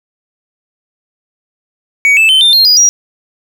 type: tone with pitch steps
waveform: triangle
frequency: 2251 / 2631 / 3075 / 3594 / 4201 / 4909 / 5738 Hz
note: C#7 / E7 / G7 / A7 / C8 / D#8 / F8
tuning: +26 / -4 / -34 / +36 / +6 / -24 / +46 cents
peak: -3 dBFS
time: 2.05-2.89 s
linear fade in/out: 0 ms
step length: 120 ms
effects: none